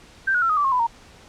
sine tone with pitch steps, 1568 / 1454.6 / 1349.3 / 1251.7 / 1161.2 / 1077.2 / 999.3 / 927 Hz, G6 / F#6 / E6 / D#6 / D6 / C#6 / B5 / A#5, 0 / -30 / +40 / +10 / -20 / -50 / +20 / -10 cents, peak -17 dBFS, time 0.27-0.87 s, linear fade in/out 10 ms, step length 75 ms, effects pink hiss -48 dBFS RMS until 1.28 s + low-pass 7000 Hz 12 dB/octave

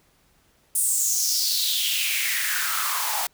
white noise with high-pass filter sweep, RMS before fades -24 dBFS, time 0.75-3.27 s, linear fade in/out 5 ms, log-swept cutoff 9400 to 770 Hz, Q 4.7, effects pink hiss -62 dBFS RMS until 3.33 s

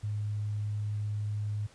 sine tone, 104.6 Hz, G#2, 13 cents sharp, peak -30 dBFS, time 0.03-1.67 s, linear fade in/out 10 ms, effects pink hiss -59 dBFS RMS until 1.74 s + resampled to 22050 Hz

